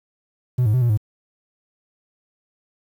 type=tone with pitch steps; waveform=triangle; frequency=124.9 / 106.3 / 127.6 / 119.7 / 106.3 Hz; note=B2 / G#2 / C3 / A#2 / G#2; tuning=+20 / +41 / -43 / +46 / +41 cents; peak=-12 dBFS; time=0.58-0.975 s; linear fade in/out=10 ms; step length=79 ms; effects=tanh soft clip ceiling -8 dBFS + 8-bit